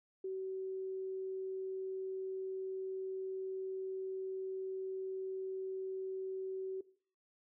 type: tone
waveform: sine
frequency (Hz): 379.7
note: F#4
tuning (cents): +45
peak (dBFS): -37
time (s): 0.24-6.81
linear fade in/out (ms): 5
effects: noise-tail reverb RT60 0.5 s tail -19 dB re dry